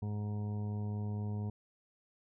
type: harmonic tone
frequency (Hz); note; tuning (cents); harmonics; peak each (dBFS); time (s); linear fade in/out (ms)
104.3; G#2; +8; 1 / 2 / 3 / 4 / 5 / 6 / 7 / 8 / 9; -35 / -41 / -56 / -50 / -59 / -63 / -56 / -65 / -57; 0.02-1.5; 5
effects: none